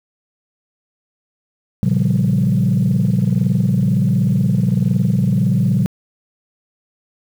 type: chord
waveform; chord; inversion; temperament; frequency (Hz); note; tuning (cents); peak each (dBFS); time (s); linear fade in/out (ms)
sine; G half-diminished seventh; first; equal; 116.54 / 138.59 / 174.61 / 196; Bb2 / Db3 / F3 / G3; 0 / 0 / 0 / 0; -17; 1.83-5.86; 0
effects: tanh soft clip ceiling -7 dBFS + 7-bit